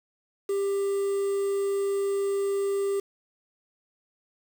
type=tone with quantisation; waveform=triangle; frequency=396.5 Hz; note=G4; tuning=20 cents sharp; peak=-22 dBFS; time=0.49-3 s; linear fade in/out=5 ms; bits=7; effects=none

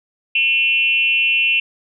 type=tone with frequency modulation; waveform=sine; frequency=2700 Hz; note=E7; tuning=41 cents sharp; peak=-13 dBFS; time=0.35-1.6 s; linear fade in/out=5 ms; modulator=264 Hz; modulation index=0.71; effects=none

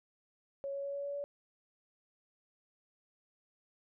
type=tone with pitch steps; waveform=sine; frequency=554.4 / 557.6 / 560.8 / 564.1 / 567.4 / 570.6 Hz; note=C#5 / C#5 / C#5 / C#5 / C#5 / C#5; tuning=0 / +10 / +20 / +30 / +40 / +50 cents; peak=-36 dBFS; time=0.64-1.24 s; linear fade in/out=0 ms; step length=100 ms; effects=none

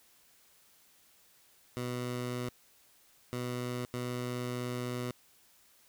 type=tone bursts at uneven times; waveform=15% pulse; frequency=123.47 Hz; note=B2; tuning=in tune; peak=-28 dBFS; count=3; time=1.77-2.49 / 3.33-3.85 / 3.94-5.11 s; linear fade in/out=0 ms; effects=white hiss -64 dBFS RMS until 5.88 s

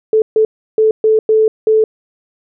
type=tone bursts at uneven times; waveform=sine; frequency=437 Hz; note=A4; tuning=12 cents flat; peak=-7 dBFS; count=6; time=0.13-0.22 / 0.36-0.45 / 0.78-0.91 / 1.04-1.19 / 1.29-1.48 / 1.67-1.84 s; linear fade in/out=2 ms; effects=none

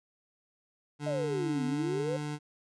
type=tone with pitch glide; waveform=25% pulse; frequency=146.83 to 148.71 Hz; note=D3 to D3; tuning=0 to +22 cents; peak=-30 dBFS; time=0.99-2.39 s; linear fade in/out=50 ms; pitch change=+22 cents; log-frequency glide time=1.68-2.11 s
type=exponential two-way sweep; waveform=sine; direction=down then up; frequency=632 to 246.1 to 535 Hz; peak=-30 dBFS; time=1.06-2.17 s; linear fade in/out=10 ms; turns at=1.65 s
effects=resampled to 22050 Hz

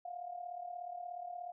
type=tone with amplitude modulation; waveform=sine; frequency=708 Hz; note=F5; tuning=23 cents sharp; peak=-38 dBFS; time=0.05-1.52 s; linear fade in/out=5 ms; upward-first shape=sine; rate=36.8 Hz; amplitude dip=70%; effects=none

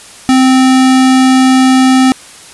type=tone; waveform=square; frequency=260.2 Hz; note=C4; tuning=9 cents flat; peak=-5 dBFS; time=0.29-2.12 s; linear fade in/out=0 ms; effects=white hiss -34 dBFS RMS until 2.53 s + resampled to 24000 Hz

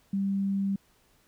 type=tone; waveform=sine; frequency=196.5 Hz; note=G3; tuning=4 cents sharp; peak=-25 dBFS; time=0.13-0.76 s; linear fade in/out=5 ms; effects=pink hiss -65 dBFS RMS until 1.27 s

